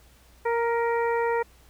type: harmonic tone with a mistuned harmonic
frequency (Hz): 466.2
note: A#4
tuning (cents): 0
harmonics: 1 / 2 / 3 / 4 / 5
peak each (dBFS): -24 / -27 / -36 / -34 / -40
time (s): 0.45-1.43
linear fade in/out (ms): 10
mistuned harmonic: 4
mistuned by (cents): +19
effects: added 60 Hz sine -55 dBFS peak until 1.69 s + pink hiss -58 dBFS RMS until 1.69 s